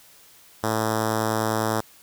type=tone with notch filter; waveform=5% pulse; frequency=110 Hz; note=A2; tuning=in tune; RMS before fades=-24 dBFS; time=0.63-1.81 s; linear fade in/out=10 ms; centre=2800 Hz; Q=1.2; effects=white hiss -52 dBFS RMS until 2.02 s